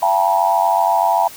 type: tone cluster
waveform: sine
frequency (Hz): 677 / 777 / 870 / 958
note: E5 / G5 / A5 / A#5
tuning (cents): +46 / -16 / -20 / +47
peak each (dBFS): -18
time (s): 0.02-1.28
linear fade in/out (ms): 5
effects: white hiss -37 dBFS RMS until 1.36 s

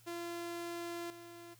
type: tone with level steps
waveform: sawtooth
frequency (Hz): 342.8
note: F4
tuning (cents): -32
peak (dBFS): -36 / -46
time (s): 0.06-1.55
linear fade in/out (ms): 20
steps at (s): 1.1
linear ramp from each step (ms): 2
effects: added 115 Hz sine -64 dBFS peak until 1.59 s + white hiss -65 dBFS RMS until 1.59 s

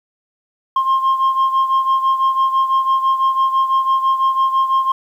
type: beating tone pair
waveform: sine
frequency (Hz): 1062 / 1068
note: C6 / C6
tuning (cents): +25 / +35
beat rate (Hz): 6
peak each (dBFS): -12 / -17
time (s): 0.76-4.92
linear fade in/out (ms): 5
effects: tanh soft clip ceiling -10 dBFS + 8-bit

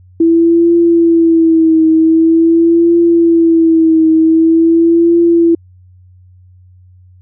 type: tone with vibrato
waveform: sine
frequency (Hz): 329.6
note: E4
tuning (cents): 0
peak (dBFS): -5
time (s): 0.2-5.55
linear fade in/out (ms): 5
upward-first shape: triangle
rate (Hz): 0.45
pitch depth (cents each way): 58
effects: added 91 Hz sine -39 dBFS peak until 7.21 s

